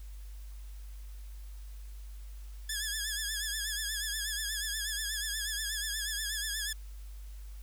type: tone with vibrato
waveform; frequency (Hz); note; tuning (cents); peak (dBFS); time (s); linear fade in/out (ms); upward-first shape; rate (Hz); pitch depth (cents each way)
10% pulse; 1700; G#6; +40; -24; 2.69-6.73; 5; triangle; 8.3; 91
effects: added 50 Hz sine -42 dBFS peak until 7.62 s + white hiss -61 dBFS RMS until 7.62 s